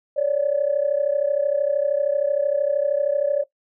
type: tone pair together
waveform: sine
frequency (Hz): 554.3 / 587.3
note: C#5 / D5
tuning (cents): 0 / 0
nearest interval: minor second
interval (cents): 100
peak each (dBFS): -20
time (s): 0.16-3.44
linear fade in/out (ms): 20
effects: noise-tail reverb RT60 0.1 s tail -18 dB re dry + tanh soft clip ceiling -10 dBFS